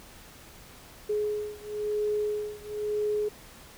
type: beating tone pair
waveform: sine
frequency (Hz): 420 / 420.99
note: G#4 / G#4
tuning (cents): +19 / +24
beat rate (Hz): 0.99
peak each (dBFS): -30 / -31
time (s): 1.09-3.29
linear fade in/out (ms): 10
effects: pink hiss -50 dBFS RMS until 3.77 s